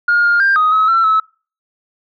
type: tone with pitch steps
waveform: sine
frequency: 1422 / 1412 / 1591 / 1251 / 1282 / 1346 / 1298 Hz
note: F6 / F6 / G6 / D#6 / E6 / E6 / E6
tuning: +31 / +19 / +25 / +9 / -49 / +36 / -27 cents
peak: -8 dBFS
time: 0.08-1.2 s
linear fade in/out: 5 ms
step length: 160 ms
effects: noise-tail reverb RT60 0.4 s tail -26 dB re dry + tanh soft clip ceiling -6 dBFS